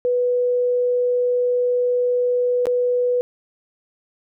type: tone with dropouts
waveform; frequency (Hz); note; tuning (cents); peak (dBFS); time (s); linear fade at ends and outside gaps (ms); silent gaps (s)
sine; 492.6; B4; -5; -16; 0.05-3.21; 0; 2.656-2.669
effects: none